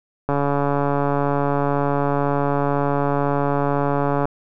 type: click train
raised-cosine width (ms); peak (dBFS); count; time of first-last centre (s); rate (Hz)
1; -7; 564; 0.29-4.255; 142
effects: none